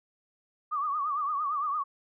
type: tone with vibrato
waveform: sine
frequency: 1174.7 Hz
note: D6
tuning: in tune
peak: -27 dBFS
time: 0.71-1.84 s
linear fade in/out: 20 ms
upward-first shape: triangle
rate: 8.8 Hz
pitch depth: 130 cents each way
effects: none